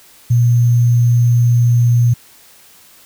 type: tone with sample-and-hold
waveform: sine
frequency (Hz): 119.5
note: A#2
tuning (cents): +43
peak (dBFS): -8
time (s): 0.3-2.14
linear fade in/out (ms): 10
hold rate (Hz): 6300
effects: white hiss -45 dBFS RMS until 3.05 s